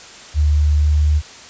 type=tone with pitch glide; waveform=sine; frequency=74.6 to 75.12 Hz; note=D2 to D2; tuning=+28 to +40 cents; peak=-11 dBFS; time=0.34-1.22 s; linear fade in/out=50 ms; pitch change=+12 cents; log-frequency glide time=0.76-1.09 s; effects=white hiss -38 dBFS RMS until 1.49 s + resampled to 16000 Hz